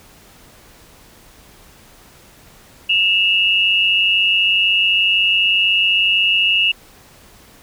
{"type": "tone pair together", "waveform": "sine", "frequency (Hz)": [2672, 2866], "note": ["E7", "F7"], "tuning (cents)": [23, 44], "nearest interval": "minor second", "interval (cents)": 121, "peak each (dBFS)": -15, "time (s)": [2.89, 6.72], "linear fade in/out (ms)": 10, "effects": ["pink hiss -46 dBFS RMS until 7.62 s"]}